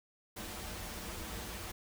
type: noise with comb filter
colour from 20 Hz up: pink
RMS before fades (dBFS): -43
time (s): 0.36-1.72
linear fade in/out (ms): 10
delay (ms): 7.4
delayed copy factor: -0.65
effects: none